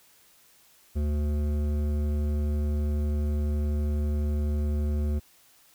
sine tone with hard clipping, 74 Hz, D2, 14 cents sharp, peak -26 dBFS, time 0.95-5.2 s, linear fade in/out 20 ms, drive 12 dB, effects white hiss -59 dBFS RMS until 5.74 s

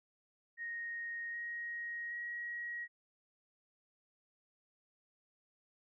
sine tone with pitch steps, 1865 / 1882.3 / 1899.8 Hz, A#6 / A#6 / A#6, 0 / +16 / +32 cents, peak -39 dBFS, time 0.57-2.88 s, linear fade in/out 50 ms, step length 770 ms, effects none

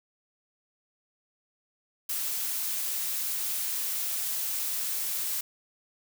blue noise, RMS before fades -31 dBFS, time 2.09-5.41 s, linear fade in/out 5 ms, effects none

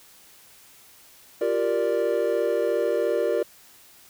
triangle chord, G minor seventh, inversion third, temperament equal, 349.2 / 392 / 466.2 / 587.3 Hz, F4 / G4 / Bb4 / D5, 0 / 0 / 0 / 0 cents, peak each -27 / -26 / -23 / -24 dBFS, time 1.41-3.43 s, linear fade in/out 5 ms, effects white hiss -52 dBFS RMS until 4.09 s

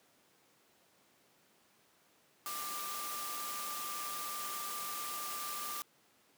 sine tone in noise, 1187 Hz, D6, 18 cents sharp, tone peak -42 dBFS, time 2.46-5.82 s, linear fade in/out 0 ms, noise white, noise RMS -42 dBFS, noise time 2.46-5.82 s, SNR -3 dB, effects pink hiss -68 dBFS RMS until 6.37 s + high-pass 200 Hz 12 dB/octave

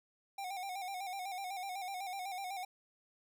square tone with vibrato, 760 Hz, F#5, 46 cents sharp, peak -40 dBFS, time 0.38-2.65 s, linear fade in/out 5 ms, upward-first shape square, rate 8 Hz, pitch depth 69 cents each way, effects none

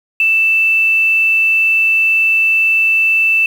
sine tone with quantisation, 2651 Hz, E7, 9 cents sharp, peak -9 dBFS, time 0.2-3.46 s, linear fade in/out 2 ms, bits 6, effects none

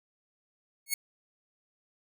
5% pulse tone with exponential growth, 2200 Hz, C#7, 14 cents flat, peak -13 dBFS, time 0.86-0.94 s, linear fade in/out 5 ms, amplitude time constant 16 ms, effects none

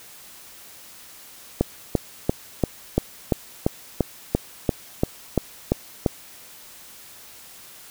click train, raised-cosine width 2 ms, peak -4 dBFS, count 14, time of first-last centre 1.61-6.062 s, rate 2.92 Hz, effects white hiss -45 dBFS RMS until 7.9 s

